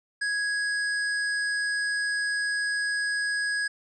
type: tone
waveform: square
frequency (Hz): 1661.2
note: G#6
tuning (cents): 0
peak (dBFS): -26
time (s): 0.21-3.68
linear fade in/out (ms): 10
effects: resampled to 22050 Hz